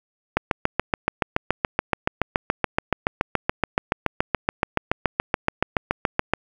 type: click train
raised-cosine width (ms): 0.5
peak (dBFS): -3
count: 43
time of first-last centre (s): 0.37-6.336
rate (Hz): 7.04
effects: 7-bit